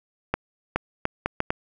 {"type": "accelerating click train", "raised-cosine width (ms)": 0.5, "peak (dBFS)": -7, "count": 6, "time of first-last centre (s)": [0.34, 1.505], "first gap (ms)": 420, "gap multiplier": 0.7, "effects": []}